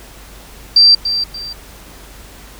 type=tone with echo; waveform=sine; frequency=4696 Hz; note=D8; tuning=1 cent flat; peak=-4 dBFS; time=0.76-0.95 s; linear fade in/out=5 ms; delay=290 ms; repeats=2; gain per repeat=-10 dB; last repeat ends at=1.53 s; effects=added 49 Hz sine -39 dBFS peak until 2.59 s + pink hiss -39 dBFS RMS until 2.59 s